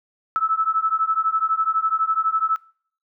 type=beating tone pair; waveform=sine; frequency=1303 / 1315 Hz; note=E6 / E6; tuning=-20 / -5 cents; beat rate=12 Hz; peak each=-21 dBFS; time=0.36-2.56 s; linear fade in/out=0 ms; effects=noise-tail reverb RT60 0.5 s tail -21 dB re dry